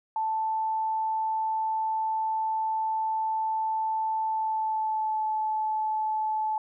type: tone with pitch glide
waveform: sine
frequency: 880 to 866.9 Hz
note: A5 to A5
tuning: 0 to -26 cents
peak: -25 dBFS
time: 0.16-6.58 s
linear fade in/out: 2 ms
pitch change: -26 cents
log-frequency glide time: 4.26-5.24 s
effects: none